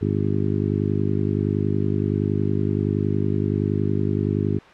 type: harmonic tone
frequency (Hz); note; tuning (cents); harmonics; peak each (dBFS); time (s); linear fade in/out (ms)
50.7; G#1; -41; 2 / 3 / 4 / 5 / 6 / 7 / 8; -24 / -26 / -27 / -28 / -29 / -29 / -30; 0.01-4.59; 10
effects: white hiss -45 dBFS RMS until 4.73 s + low-pass 2000 Hz 12 dB/octave